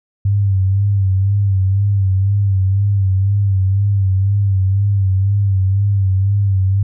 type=tone with vibrato; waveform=sine; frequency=98 Hz; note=G2; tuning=in tune; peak=-11 dBFS; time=0.25-6.83 s; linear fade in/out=5 ms; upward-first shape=sine; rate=2 Hz; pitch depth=60 cents each way; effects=none